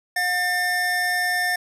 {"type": "tone pair together", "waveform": "square", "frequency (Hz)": [720.2, 1795], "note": ["F#5", "A6"], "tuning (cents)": [-47, 34], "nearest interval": "octave + major third", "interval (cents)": 1581, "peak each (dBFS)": [-27, -22], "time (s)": [0.16, 1.56], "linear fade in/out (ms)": 5, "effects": ["resampled to 32000 Hz"]}